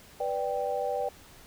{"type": "chord", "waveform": "sine", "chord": "G major", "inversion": "first", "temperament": "equal", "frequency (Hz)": [493.9, 587.3, 784], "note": ["B4", "D5", "G5"], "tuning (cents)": [0, 0, 0], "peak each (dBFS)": -32, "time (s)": [0.2, 1.09], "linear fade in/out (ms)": 5, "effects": ["pink hiss -53 dBFS RMS until 1.46 s"]}